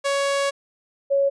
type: tone pair in turn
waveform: sawtooth / sine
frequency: 558 / 555.1 Hz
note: C#5 / C#5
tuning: +11 / +2 cents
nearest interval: unison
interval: 9 cents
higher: first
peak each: -16 dBFS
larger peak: neither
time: 0.04-0.51 / 1.1-1.3 s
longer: first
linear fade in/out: 20 ms
effects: resampled to 22050 Hz